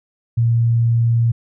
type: tone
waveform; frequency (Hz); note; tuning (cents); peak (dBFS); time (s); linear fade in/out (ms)
sine; 116.54; A#2; 0; -12; 0.37-1.32; 10
effects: none